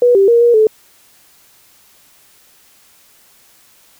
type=tone with pitch steps; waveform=sine; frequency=487.4 / 392 / 469.6 / 475.2 / 434 Hz; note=B4 / G4 / A#4 / A#4 / A4; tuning=-23 / 0 / +13 / +33 / -24 cents; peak=-6 dBFS; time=0.02-0.67 s; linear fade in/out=2 ms; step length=130 ms; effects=white hiss -49 dBFS RMS until 3.99 s